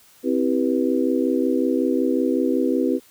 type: chord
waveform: sine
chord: C major seventh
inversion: none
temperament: just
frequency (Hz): 261.6 / 327 / 392.4 / 490.5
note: C4 / E4 / G4 / B4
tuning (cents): 0 / -14 / +2 / -12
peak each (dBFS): -21 / -23 / -25 / -25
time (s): 0.23-3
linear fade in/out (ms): 50
effects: white hiss -53 dBFS RMS until 3.1 s